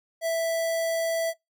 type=tone with notch filter; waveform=square; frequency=659.3 Hz; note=E5; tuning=in tune; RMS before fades=-26 dBFS; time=0.21-1.34 s; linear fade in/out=50 ms; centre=2800 Hz; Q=1.8; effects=noise-tail reverb RT60 0.2 s tail -26 dB re dry